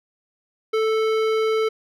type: tone with hard clipping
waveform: sine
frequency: 440 Hz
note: A4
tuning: in tune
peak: -20 dBFS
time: 0.73-1.69 s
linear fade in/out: 10 ms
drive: 15 dB
effects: none